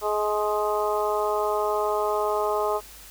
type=harmonic tone with a mistuned harmonic; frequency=210.6 Hz; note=G#3; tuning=24 cents sharp; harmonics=2 / 3 / 4 / 5 / 6; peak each=-26 / -28 / -29 / -30 / -31 dBFS; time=0.01-2.81 s; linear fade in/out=50 ms; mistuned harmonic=6; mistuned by=-24 cents; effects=added 50 Hz sine -50 dBFS peak until 3.1 s + white hiss -46 dBFS RMS until 3.1 s